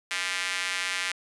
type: tone with high-pass filter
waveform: square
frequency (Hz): 92.5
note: F#2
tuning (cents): 0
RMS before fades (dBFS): -30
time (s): 0.11-1.12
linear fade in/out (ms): 0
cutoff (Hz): 2000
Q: 1.7
effects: resampled to 24000 Hz + 9-bit